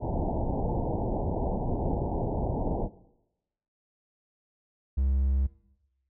pink low-pass noise, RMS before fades -29 dBFS, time 0-2.89 s, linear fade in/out 50 ms, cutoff 910 Hz, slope 96 dB/octave
triangle tone, 67 Hz, C2, 42 cents sharp, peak -21 dBFS, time 4.97-5.47 s, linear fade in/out 10 ms
effects noise-tail reverb RT60 0.9 s tail -18 dB re dry

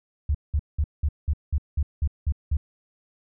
sine tone bursts, 73.42 Hz, D2, in tune, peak -19 dBFS, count 10, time 0.29-2.57 s, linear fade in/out 5 ms, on 57 ms, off 190 ms, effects none

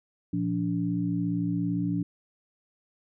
sine tone cluster, 117 / 174.6 / 288.4 Hz, A#2 / F3 / D4, +7 / 0 / -31 cents, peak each -33 / -28 / -29 dBFS, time 0.33-2.03 s, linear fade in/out 5 ms, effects none

